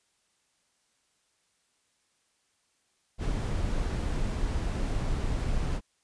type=noise; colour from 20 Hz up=brown; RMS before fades=-29 dBFS; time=3.18-5.81 s; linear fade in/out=50 ms; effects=white hiss -72 dBFS RMS until 6.03 s + resampled to 22050 Hz